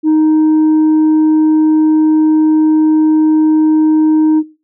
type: tone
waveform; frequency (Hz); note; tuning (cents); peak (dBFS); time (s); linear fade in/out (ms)
sine; 311.3; D#4; +1; -4; 0.03-4.43; 50
effects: noise-tail reverb RT60 0.3 s tail -18 dB re dry + tanh soft clip ceiling -6 dBFS